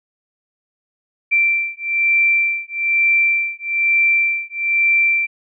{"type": "beating tone pair", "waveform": "sine", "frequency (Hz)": [2349, 2350.1], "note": ["D7", "D7"], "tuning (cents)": [0, 1], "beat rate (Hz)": 1.1, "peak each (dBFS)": -17, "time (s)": [1.31, 5.27], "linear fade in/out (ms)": 20, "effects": []}